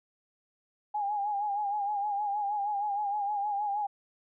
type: tone with vibrato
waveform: sine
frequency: 820 Hz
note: G#5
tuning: 22 cents flat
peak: -28 dBFS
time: 0.94-3.87 s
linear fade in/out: 10 ms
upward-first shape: sine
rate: 6.4 Hz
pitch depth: 57 cents each way
effects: none